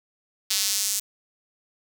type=tone with high-pass filter sweep; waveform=square; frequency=100.9 Hz; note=G#2; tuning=49 cents flat; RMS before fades=-25 dBFS; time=0.5-1 s; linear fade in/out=10 ms; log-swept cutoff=4400 to 7000 Hz; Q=1.4; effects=none